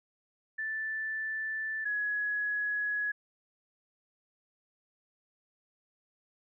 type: tone pair in turn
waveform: sine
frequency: 1760 / 1680 Hz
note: A6 / G#6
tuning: 0 / +19 cents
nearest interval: minor second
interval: 81 cents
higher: first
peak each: -32 / -29 dBFS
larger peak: second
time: 0.58-1.85 / 1.85-3.12 s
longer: neither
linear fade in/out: 10 ms
effects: none